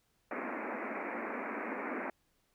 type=band-pass noise; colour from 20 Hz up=pink; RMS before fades=-39 dBFS; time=0.31-2.1 s; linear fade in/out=2 ms; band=210 to 2400 Hz; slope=96 dB/octave; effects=pink hiss -75 dBFS RMS until 2.54 s